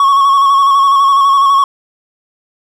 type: tone with vibrato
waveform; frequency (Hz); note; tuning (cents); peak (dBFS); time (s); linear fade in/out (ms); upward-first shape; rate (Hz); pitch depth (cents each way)
triangle; 1105; C#6; -6; -4; 0-1.64; 2; square; 12; 28
effects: none